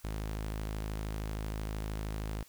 sawtooth tone, 53 Hz, G#1, 36 cents sharp, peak -31 dBFS, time 0.04-2.43 s, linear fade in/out 5 ms, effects white hiss -60 dBFS RMS until 2.48 s

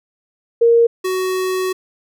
sine / square tone pair in turn, 466.2 / 372.7 Hz, A#4 / F#4, 0 / +13 cents, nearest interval major third, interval 387 cents, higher first, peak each -8 / -18 dBFS, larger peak first, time 0.61-0.87 / 1.04-1.73 s, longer second, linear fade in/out 10 ms, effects none

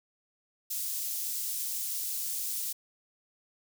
white high-pass noise, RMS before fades -34 dBFS, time 0.7-2.73 s, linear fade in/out 10 ms, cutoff 5800 Hz, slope 12 dB/octave, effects none

